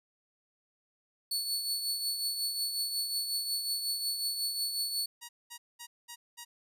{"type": "tone with tremolo", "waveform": "sawtooth", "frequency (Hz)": 4435, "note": "C#8", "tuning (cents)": 0, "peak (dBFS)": -26, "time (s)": [1.31, 5.06], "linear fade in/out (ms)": 5, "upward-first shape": "triangle", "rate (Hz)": 5.5, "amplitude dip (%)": 55}
{"type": "tone bursts", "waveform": "5% pulse", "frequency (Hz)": 950, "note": "A#5", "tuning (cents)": 33, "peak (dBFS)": -31, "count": 5, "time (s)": [5.21, 6.45], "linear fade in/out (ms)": 20, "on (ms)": 80, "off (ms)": 210}
{"effects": []}